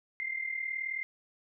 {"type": "tone pair together", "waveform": "sine", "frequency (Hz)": [2065, 2104], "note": ["C7", "C7"], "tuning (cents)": [-23, 9], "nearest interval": "unison", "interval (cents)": 32, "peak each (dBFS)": [-38, -34], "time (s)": [0.2, 1.03], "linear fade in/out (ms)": 0, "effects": []}